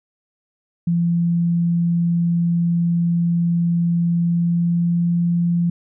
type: tone with pitch glide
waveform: sine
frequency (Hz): 170.7 to 171.99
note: F3 to F3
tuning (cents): -39 to -26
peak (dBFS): -15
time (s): 0.87-5.7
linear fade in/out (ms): 5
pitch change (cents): +13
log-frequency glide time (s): 4.17-5.15
effects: none